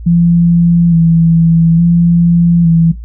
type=tone with vibrato; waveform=sine; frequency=168.3 Hz; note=E3; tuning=36 cents sharp; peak=-5 dBFS; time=0.06-2.92 s; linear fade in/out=10 ms; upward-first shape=square; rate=0.58 Hz; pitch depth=27 cents each way; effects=noise-tail reverb RT60 0.2 s tail -18 dB re dry + added 57 Hz sine -23 dBFS peak until 3.04 s